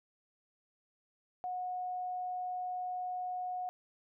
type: tone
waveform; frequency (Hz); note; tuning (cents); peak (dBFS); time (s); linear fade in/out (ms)
sine; 729; F#5; -26; -35; 1.44-3.69; 0
effects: none